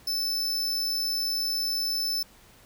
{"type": "tone", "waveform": "45% pulse", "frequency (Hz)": 5274, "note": "E8", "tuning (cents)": 0, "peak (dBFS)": -26, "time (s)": [0.07, 2.23], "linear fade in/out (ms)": 5, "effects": ["pink hiss -55 dBFS RMS until 2.65 s"]}